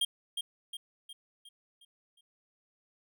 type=tone with echo; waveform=square; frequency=3214 Hz; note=G7; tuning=43 cents sharp; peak=-27 dBFS; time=0.01-0.05 s; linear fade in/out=5 ms; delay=360 ms; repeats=6; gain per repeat=-6 dB; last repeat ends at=2.21 s; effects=none